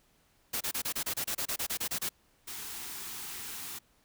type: noise bursts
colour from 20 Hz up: white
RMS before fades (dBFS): -33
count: 15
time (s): 0.53-2.092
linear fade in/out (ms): 10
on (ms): 78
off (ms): 28
type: band-stop noise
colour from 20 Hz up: white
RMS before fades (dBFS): -41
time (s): 2.47-3.79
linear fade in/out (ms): 10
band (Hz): 460 to 710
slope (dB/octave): 96
effects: pink hiss -68 dBFS RMS until 4.04 s

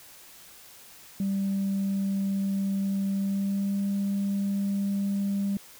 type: tone with pitch glide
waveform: sine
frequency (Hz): 196 to 198.85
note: G3 to G3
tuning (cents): 0 to +25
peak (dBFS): -23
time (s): 1.2-5.57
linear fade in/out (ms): 2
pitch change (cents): +25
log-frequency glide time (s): 3.12-3.79
effects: tanh soft clip ceiling -22 dBFS + white hiss -50 dBFS RMS until 5.79 s

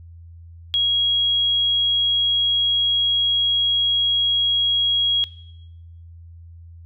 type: tone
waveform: sine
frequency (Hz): 3300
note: G#7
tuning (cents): -12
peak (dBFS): -16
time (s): 0.74-5.24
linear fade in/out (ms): 0
effects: noise-tail reverb RT60 0.9 s tail -19 dB re dry + added 84 Hz sine -39 dBFS peak until 6.85 s

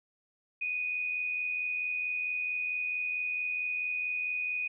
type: tone with amplitude modulation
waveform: sine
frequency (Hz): 2482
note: D#7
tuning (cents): -5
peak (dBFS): -28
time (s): 0.61-4.68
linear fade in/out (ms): 10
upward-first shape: sine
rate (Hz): 84.5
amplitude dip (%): 45
effects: none

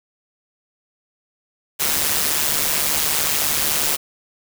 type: noise with amplitude modulation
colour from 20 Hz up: white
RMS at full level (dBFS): -17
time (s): 1.79-3.97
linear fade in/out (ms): 20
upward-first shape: sine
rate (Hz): 148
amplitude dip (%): 65
effects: none

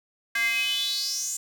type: tone with high-pass filter sweep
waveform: square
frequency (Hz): 230.9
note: A#3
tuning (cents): -16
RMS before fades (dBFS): -27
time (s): 0.35-1.37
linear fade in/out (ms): 5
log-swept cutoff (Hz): 1800 to 7500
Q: 7
effects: none

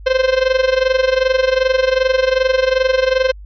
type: tone with amplitude modulation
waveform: 45% pulse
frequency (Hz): 520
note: C5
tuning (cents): -11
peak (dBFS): -9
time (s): 0.06-3.32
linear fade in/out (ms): 10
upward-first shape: sine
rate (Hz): 22.6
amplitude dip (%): 80
effects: added 50 Hz sine -32 dBFS peak until 3.45 s + resampled to 11025 Hz

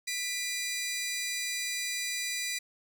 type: tone pair together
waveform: 15% pulse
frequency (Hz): 1983.1 / 2400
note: B6 / D7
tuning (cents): +7 / +37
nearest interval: minor third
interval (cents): 330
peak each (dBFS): -28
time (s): 0.07-2.59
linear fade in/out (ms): 10
effects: none

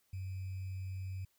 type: tone with sample-and-hold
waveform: sine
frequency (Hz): 94.2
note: F#2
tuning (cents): +32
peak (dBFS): -38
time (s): 0.13-1.25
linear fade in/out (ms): 5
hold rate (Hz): 2450
effects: white hiss -75 dBFS RMS until 1.38 s

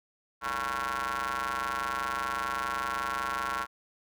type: ring-modulated tone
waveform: sawtooth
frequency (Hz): 130.8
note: C3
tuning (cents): 0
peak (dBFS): -23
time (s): 0.41-3.67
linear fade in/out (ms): 50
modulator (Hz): 1230
effects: none

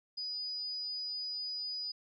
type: tone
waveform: sine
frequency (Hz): 4948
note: D#8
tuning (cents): -10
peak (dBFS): -36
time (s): 0.17-1.92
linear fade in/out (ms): 10
effects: none

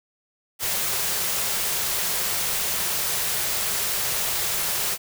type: band-stop noise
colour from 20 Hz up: white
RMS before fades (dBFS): -25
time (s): 0.59-4.98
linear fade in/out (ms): 50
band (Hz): 220 to 330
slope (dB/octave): 96
effects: none

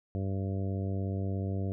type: harmonic tone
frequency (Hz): 96.9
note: G2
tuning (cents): -20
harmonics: 1 / 2 / 3 / 4 / 5 / 6 / 7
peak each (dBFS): -31 / -37 / -41 / -43 / -45 / -47 / -48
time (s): 0.15-1.72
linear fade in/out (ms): 0
effects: none

